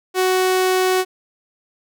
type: tone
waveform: sawtooth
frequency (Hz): 371.7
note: F#4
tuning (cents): +8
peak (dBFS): -11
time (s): 0.14-1.05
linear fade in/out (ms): 50
effects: none